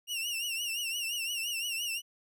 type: tone with vibrato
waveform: sawtooth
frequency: 2794 Hz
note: F7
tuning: in tune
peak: -29 dBFS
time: 0.07-2.02 s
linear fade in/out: 50 ms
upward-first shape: triangle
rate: 5.8 Hz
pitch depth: 110 cents each way
effects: none